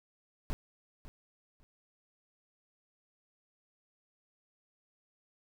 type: noise with echo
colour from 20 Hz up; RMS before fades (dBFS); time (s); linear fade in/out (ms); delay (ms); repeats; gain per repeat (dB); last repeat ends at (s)
brown; -33; 0.5-0.53; 0; 550; 2; -14; 1.63
effects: none